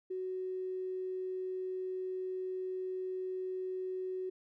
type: tone with tanh clipping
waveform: triangle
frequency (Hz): 372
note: F#4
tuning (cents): +9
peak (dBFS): -35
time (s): 0.1-4.3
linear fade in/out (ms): 10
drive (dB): 3
effects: none